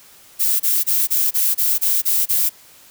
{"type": "noise bursts", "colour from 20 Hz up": "violet", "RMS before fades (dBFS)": -17, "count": 9, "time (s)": [0.39, 2.496], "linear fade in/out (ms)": 20, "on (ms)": 210, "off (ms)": 27, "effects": ["white hiss -47 dBFS RMS until 2.9 s"]}